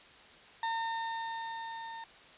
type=tone with level ramp; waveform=35% pulse; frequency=910 Hz; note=A#5; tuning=42 cents flat; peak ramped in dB=-29 to -40 dBFS; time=0.63-2.04 s; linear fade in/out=2 ms; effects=white hiss -55 dBFS RMS until 2.37 s + resampled to 8000 Hz